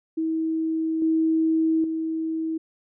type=tone with level steps; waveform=sine; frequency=321.4 Hz; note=E4; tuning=44 cents flat; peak=-22 / -18 / -24 dBFS; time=0.17-2.58 s; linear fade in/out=10 ms; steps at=1.02 / 1.84 s; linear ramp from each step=2 ms; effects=none